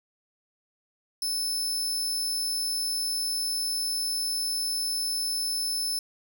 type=tone; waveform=sawtooth; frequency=5260 Hz; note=E8; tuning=5 cents flat; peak=-24 dBFS; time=1.22-5.99 s; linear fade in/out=2 ms; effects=none